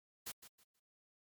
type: noise with echo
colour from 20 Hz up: white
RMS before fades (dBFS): -44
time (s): 0.26-0.32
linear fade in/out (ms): 10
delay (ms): 160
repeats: 3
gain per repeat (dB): -12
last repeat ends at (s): 0.8
effects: MP3 96 kbps